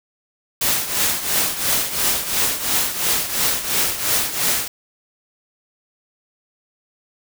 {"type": "noise with tremolo", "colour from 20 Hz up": "white", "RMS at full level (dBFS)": -17, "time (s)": [0.61, 4.68], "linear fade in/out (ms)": 5, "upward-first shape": "triangle", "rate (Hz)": 2.9, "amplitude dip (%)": 75, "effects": []}